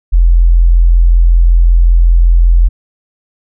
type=tone; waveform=sine; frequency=42.66 Hz; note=F1; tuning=40 cents flat; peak=-3 dBFS; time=0.12-2.69 s; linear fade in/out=20 ms; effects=none